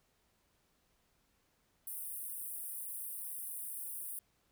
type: high-pass noise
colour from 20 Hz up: pink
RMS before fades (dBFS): -43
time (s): 1.87-4.19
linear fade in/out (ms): 2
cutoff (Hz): 8900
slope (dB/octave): 96
effects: pink hiss -75 dBFS RMS until 4.51 s